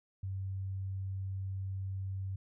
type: tone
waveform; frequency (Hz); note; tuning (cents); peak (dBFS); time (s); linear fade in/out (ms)
sine; 96; G2; -36; -35; 0.23-2.36; 5
effects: none